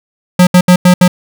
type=tone bursts at uneven times; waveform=square; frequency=180 Hz; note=F#3; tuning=47 cents flat; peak=-3 dBFS; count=5; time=0.39-0.47 / 0.54-0.61 / 0.68-0.76 / 0.85-0.94 / 1.01-1.08 s; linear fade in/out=5 ms; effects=none